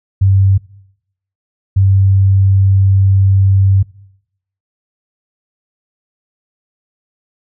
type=tone bursts at uneven times; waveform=sine; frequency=97 Hz; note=G2; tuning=18 cents flat; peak=-6 dBFS; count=2; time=0.21-0.58 / 1.76-3.83 s; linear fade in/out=10 ms; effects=noise-tail reverb RT60 0.8 s tail -23 dB re dry